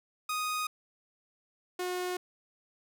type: tone pair in turn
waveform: sawtooth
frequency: 1244.5 / 361.8 Hz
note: D#6 / F#4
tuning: 0 / -39 cents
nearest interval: octave + major sixth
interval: 2139 cents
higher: first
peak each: -27 / -28 dBFS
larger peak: first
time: 0.29-0.67 / 1.79-2.17 s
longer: neither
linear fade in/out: 5 ms
effects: none